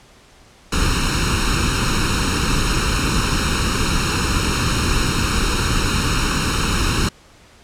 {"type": "noise with comb filter", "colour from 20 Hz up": "pink", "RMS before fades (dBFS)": -18, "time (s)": [0.72, 7.09], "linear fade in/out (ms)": 5, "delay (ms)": 0.74, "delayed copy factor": 0.85, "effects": ["pink hiss -48 dBFS RMS until 7.63 s", "low-pass 8000 Hz 12 dB/octave"]}